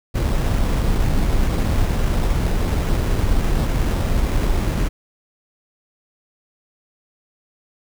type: noise with sample-and-hold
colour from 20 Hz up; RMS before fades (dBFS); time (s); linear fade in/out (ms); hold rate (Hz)
brown; -18; 0.14-4.89; 20; 4410
effects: none